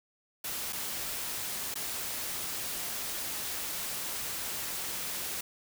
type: noise with dropouts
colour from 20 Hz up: white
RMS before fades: -36 dBFS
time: 0.44-5.41 s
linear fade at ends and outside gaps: 5 ms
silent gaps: 0.726-0.729 / 1.742-1.755 s
effects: none